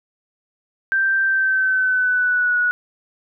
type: tone with pitch glide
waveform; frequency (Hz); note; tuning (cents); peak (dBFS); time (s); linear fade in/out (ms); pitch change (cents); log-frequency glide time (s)
sine; 1568 to 1463; G6 to F#6; 0 to -20; -15; 0.92-2.71; 0; -120; 1.24-2.56
effects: none